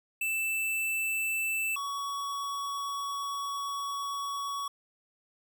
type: tone pair in turn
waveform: square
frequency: 2649 / 1122.8 Hz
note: E7 / C#6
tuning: +8 / +22 cents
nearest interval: octave + minor third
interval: 1486 cents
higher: first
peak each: -29 / -33 dBFS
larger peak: first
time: 0.21-1.76 / 1.76-4.68 s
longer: second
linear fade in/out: 5 ms
effects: none